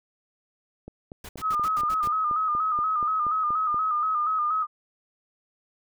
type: click train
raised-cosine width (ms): 2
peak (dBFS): -26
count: 13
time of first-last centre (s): 0.88-3.744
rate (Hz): 4.19
type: noise bursts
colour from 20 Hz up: pink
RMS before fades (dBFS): -40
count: 7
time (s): 1.24-2.076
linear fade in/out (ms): 5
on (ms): 50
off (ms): 81
type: tone with vibrato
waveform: sine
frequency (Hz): 1244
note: D#6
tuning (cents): -1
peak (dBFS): -22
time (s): 1.41-4.67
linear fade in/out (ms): 50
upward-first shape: square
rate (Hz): 4.2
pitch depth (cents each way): 48
effects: none